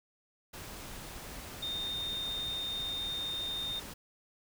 sine tone in noise, 3653 Hz, A#7, 36 cents flat, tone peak -34 dBFS, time 1.62-3.8 s, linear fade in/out 10 ms, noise pink, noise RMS -45 dBFS, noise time 0.53-3.94 s, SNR +8 dB, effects none

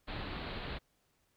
pink low-pass noise, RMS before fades -41 dBFS, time 0.07-0.79 s, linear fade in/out 20 ms, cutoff 4400 Hz, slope 96 dB/octave, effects pink hiss -75 dBFS RMS until 1.36 s

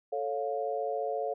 sine chord, A augmented, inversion none, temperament equal with one note detuned, 440 / 554.4 / 704.9 Hz, A4 / C#5 / E#5, 0 / 0 / +16 cents, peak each -34 dBFS, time 0.12-1.34 s, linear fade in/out 10 ms, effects none

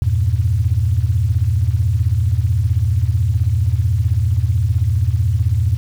sine chord, E diminished, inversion none, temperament equal, 82.41 / 98 / 116.54 Hz, E2 / G2 / Bb2, 0 / 0 / 0 cents, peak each -17 dBFS, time 0.02-5.77 s, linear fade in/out 0 ms, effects tanh soft clip ceiling -4 dBFS + 7-bit

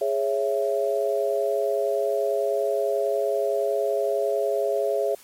sine chord, C# minor, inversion second, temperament just, 415.8 / 554.4 / 665.2 Hz, G#4 / C#5 / E5, +2 / 0 / +16 cents, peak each -25 / -25 / -26 dBFS, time 0.01-5.15 s, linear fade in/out 5 ms, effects white hiss -50 dBFS RMS until 5.23 s + MP3 64 kbps

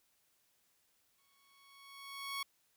15% pulse tone with exponential growth, 1108.7 Hz, C#6, in tune, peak -30 dBFS, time 1.18-2.43 s, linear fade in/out 5 ms, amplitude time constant 270 ms, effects white hiss -75 dBFS RMS until 2.76 s

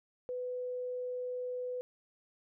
sine tone, 498.8 Hz, B4, 17 cents sharp, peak -35 dBFS, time 0.29-1.81 s, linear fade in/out 0 ms, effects none

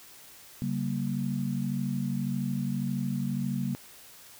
sine chord, G diminished, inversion second, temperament equal with one note detuned, 138.59 / 191.3 / 233.1 Hz, Db3 / G3 / Bb3, 0 / -42 / 0 cents, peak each -32 dBFS, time 0.62-3.75 s, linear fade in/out 0 ms, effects white hiss -51 dBFS RMS until 4.39 s

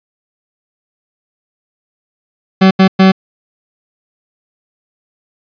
40% pulse tone bursts at uneven times, 190 Hz, F#3, 46 cents sharp, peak -3 dBFS, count 3, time 2.61-2.71 / 2.79-2.88 / 2.99-3.12 s, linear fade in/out 10 ms, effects resampled to 11025 Hz + 7-bit

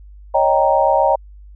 sine chord, Eb dominant seventh, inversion third, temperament equal, 554.4 / 622.3 / 784 / 932.3 Hz, Db5 / Eb5 / G5 / Bb5, 0 / 0 / 0 / 0 cents, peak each -17 dBFS, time 0.34-1.16 s, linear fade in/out 10 ms, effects added 50 Hz sine -37 dBFS peak until 1.55 s

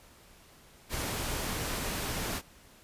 pink noise, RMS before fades -34 dBFS, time 0.89-2.42 s, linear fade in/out 50 ms, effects pink hiss -57 dBFS RMS until 2.83 s + resampled to 32000 Hz

